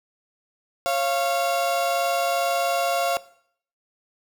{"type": "tone pair together", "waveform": "35% pulse", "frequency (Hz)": [548, 690.4], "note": ["C#5", "F5"], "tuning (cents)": [-20, -20], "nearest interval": "major third", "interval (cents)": 400, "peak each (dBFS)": [-24, -21], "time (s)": [0.86, 3.17], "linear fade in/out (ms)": 0, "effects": ["noise-tail reverb RT60 0.6 s tail -18 dB re dry"]}